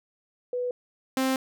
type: tone pair in turn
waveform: sine / sawtooth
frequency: 493.9 / 263 Hz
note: B4 / C4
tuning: 0 / +9 cents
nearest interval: major seventh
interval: 1091 cents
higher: first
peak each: -26 / -19 dBFS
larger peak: second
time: 0.53-0.71 / 1.17-1.36 s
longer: second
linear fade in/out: 2 ms
effects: none

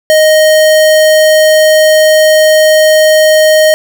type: tone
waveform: square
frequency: 622.3 Hz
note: D#5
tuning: in tune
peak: -4 dBFS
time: 0.1-3.74 s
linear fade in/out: 0 ms
effects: none

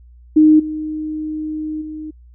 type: tone with level steps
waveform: sine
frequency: 308.9 Hz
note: D#4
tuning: 12 cents flat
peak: -6 / -21 / -26 dBFS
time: 0.36-2.11 s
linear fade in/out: 10 ms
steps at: 0.59 / 1.81 s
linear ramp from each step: 10 ms
effects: added 60 Hz sine -41 dBFS peak until 2.34 s

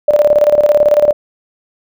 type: tone with tremolo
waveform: sine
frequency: 592 Hz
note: D5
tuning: 14 cents sharp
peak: -4 dBFS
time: 0.08-1.13 s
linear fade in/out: 5 ms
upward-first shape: square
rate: 18 Hz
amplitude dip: 70%
effects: none

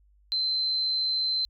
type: tone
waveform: sine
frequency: 4087 Hz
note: C8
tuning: 41 cents flat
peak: -24 dBFS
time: 0.32-1.45 s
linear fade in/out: 0 ms
effects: added 50 Hz sine -58 dBFS peak until 1.49 s

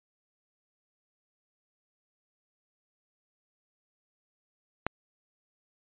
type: click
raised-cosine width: 0.5 ms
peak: -12 dBFS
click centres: 4.866 s
effects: resampled to 8000 Hz

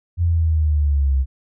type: exponential sweep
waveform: sine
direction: down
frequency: 87.31 to 65.41 Hz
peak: -14 dBFS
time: 0.17-1.26 s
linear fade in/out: 50 ms
effects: none

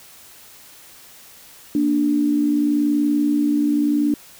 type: tone pair together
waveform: sine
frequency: 233.1 / 293.9 Hz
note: A#3 / D4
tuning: 0 / +1 cents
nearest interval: major third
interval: 401 cents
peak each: -23 / -16 dBFS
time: 1.75-4.14 s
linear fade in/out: 2 ms
effects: white hiss -45 dBFS RMS until 4.39 s

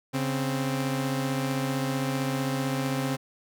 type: tone pair together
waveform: sawtooth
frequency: 138.58 / 261.6 Hz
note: C#3 / C4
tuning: 0 / 0 cents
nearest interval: major seventh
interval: 1100 cents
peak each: -25 dBFS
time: 0.13-3.17 s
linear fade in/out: 20 ms
effects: none

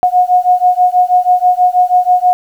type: beating tone pair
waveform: sine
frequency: 722 / 728.2 Hz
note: F#5 / F#5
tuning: -43 / -28 cents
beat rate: 6.2 Hz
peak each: -10 dBFS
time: 0.03-2.33 s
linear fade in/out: 0 ms
effects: 7-bit

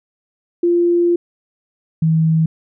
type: tone pair in turn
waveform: sine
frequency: 346.3 / 160.62 Hz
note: F4 / E3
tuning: -15 / -45 cents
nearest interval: octave + minor second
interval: 1330 cents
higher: first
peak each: -11 dBFS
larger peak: neither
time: 0.63-1.16 / 2.02-2.46 s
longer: first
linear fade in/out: 5 ms
effects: none

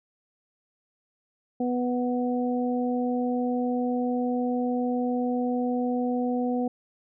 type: harmonic tone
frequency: 246.9 Hz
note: B3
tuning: in tune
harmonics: 1 / 2 / 3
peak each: -25 / -30 / -33 dBFS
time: 1.6-6.68 s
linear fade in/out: 5 ms
effects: none

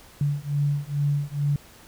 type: beating tone pair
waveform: sine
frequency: 143 / 145.3 Hz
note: D3 / D3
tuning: -46 / -18 cents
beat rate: 2.3 Hz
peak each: -25 dBFS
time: 0.21-1.56 s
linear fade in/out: 2 ms
effects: pink hiss -50 dBFS RMS until 1.87 s

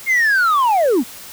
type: linear sweep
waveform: sine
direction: down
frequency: 2161 to 204.4 Hz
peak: -9 dBFS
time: 0.06-1.04 s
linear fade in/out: 50 ms
effects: tanh soft clip ceiling -11 dBFS + white hiss -36 dBFS RMS until 1.32 s

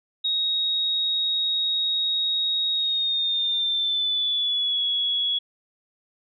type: tone with pitch glide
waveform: sine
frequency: 3770 to 3359 Hz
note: A#7 to G#7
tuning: +19 to +19 cents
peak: -21 dBFS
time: 0.24-5.39 s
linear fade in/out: 10 ms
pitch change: -200 cents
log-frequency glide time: 2.72-4.83 s
effects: none

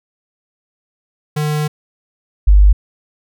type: tone pair in turn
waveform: square / sine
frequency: 150.8 / 50.09 Hz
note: D3 / G1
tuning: +46 / +38 cents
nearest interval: octave + perfect fifth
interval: 1908 cents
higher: first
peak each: -16 / -4 dBFS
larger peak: second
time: 1.36-1.68 / 2.47-2.73 s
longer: first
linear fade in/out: 10 ms
effects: none

